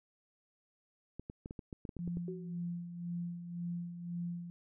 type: clicks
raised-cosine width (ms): 3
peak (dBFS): -30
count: 11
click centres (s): 1.196 / 1.299 / 1.459 / 1.509 / 1.592 / 1.728 / 1.852 / 1.892 / 1.967 / 2.077 / 2.171
type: tone with tremolo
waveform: sine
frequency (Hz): 173.1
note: F3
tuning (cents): -15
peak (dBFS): -35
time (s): 1.99-4.5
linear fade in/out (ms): 0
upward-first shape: sine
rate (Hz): 1.9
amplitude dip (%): 60
type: tone with exponential decay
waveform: sine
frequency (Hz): 372.3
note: F#4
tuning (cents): +11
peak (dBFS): -37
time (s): 2.28-2.69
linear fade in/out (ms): 2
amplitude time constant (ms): 87
effects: none